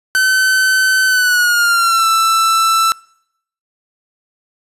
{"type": "tone with pitch glide", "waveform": "45% pulse", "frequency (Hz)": [1526, 1328.5], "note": ["G6", "E6"], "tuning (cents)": [-47, 13], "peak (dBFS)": -10, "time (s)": [0.15, 2.92], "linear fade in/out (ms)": 0, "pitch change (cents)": -240, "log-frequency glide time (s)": [1.07, 2.07], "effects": ["noise-tail reverb RT60 0.7 s tail -24 dB re dry", "resampled to 32000 Hz"]}